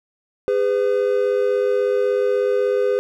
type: tone pair together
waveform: triangle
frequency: 408.1 / 504.5 Hz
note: G#4 / B4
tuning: -30 / +37 cents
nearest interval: major third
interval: 367 cents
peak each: -17 dBFS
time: 0.48-2.99 s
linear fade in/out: 0 ms
effects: none